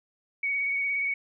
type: tone with vibrato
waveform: sine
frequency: 2241 Hz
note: C#7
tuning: 18 cents sharp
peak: -25 dBFS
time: 0.43-1.14 s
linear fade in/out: 5 ms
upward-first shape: sine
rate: 17 Hz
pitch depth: 24 cents each way
effects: none